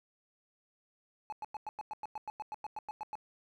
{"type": "tone bursts", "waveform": "triangle", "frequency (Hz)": 854, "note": "G#5", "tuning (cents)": 48, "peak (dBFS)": -35, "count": 16, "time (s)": [1.3, 3.154], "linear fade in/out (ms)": 0, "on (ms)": 24, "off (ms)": 98, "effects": []}